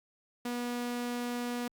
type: tone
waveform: sawtooth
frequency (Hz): 242.4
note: B3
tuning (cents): -32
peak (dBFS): -29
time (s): 0.45-1.68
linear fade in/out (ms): 5
effects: Opus 48 kbps